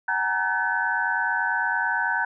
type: tone cluster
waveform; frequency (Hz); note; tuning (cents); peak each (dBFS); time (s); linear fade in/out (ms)
sine; 752 / 844 / 933 / 1515 / 1719; F#5 / G#5 / A#5 / F#6 / A6; +28 / +28 / +1 / +40 / -41; -33 / -32 / -28 / -24 / -30; 0.08-2.25; 5
effects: none